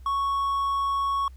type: tone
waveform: triangle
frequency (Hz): 1108.7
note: C#6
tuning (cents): 0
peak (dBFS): -21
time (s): 0.06-1.28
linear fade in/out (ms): 2
effects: added 64 Hz sine -42 dBFS peak until 1.36 s + pink hiss -64 dBFS RMS until 1.36 s